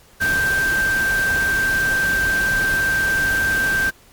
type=tone in noise; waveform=sine; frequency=1568 Hz; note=G6; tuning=in tune; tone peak=-16 dBFS; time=0.2-3.91 s; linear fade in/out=20 ms; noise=pink; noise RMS=-27 dBFS; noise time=0.2-3.91 s; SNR=+8 dB; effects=pink hiss -50 dBFS RMS until 4.12 s + MP3 96 kbps